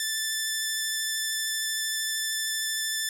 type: tone with vibrato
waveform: 10% pulse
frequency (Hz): 1760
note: A6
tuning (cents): 0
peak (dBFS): -18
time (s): 0-3.09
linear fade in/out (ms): 2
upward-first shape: triangle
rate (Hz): 13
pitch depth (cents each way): 14
effects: none